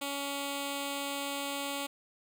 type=tone with notch filter; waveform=5% pulse; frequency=280.8 Hz; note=C#4; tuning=22 cents sharp; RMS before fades=-36 dBFS; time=0.01-1.87 s; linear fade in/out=10 ms; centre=1700 Hz; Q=1.4; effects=none